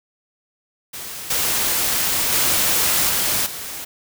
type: noise with level steps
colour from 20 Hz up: white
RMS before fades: -32 / -20 / -18 / -20 / -31 dBFS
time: 0.93-3.85 s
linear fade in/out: 10 ms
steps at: 1.3 / 2.32 / 3.09 / 3.46 s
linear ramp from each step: 5 ms
effects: none